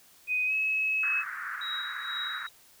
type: tone with pitch glide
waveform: sine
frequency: 2500 to 2573 Hz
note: D#7 to E7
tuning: +8 to -43 cents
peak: -25 dBFS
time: 0.27-1.24 s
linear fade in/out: 50 ms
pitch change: +49 cents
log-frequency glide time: 0.46-0.53 s
type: band-pass noise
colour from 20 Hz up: pink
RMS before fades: -37 dBFS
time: 1.03-2.47 s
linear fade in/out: 5 ms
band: 1300 to 1800 Hz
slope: 48 dB/octave
type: tone with tremolo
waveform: sine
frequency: 3831 Hz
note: A#7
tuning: 47 cents sharp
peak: -31 dBFS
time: 1.61-2.49 s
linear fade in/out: 5 ms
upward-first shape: triangle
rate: 2.1 Hz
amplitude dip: 85%
effects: white hiss -58 dBFS RMS until 2.8 s